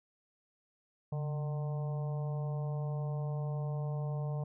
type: harmonic tone with a mistuned harmonic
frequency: 150.9 Hz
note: D3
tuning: 47 cents sharp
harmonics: 1 / 3 / 4 / 5 / 6 / 7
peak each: -33 / -47 / -46 / -50 / -54 / -55 dBFS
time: 1.12-4.44 s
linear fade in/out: 5 ms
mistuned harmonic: 1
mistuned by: -85 cents
effects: none